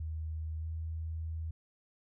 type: tone with pitch glide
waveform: sine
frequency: 79.1 to 80.58 Hz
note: D#2 to E2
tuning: +29 to -39 cents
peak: -35 dBFS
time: 0-1.51 s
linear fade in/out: 5 ms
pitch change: +32 cents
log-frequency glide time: 0.6-0.65 s
effects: none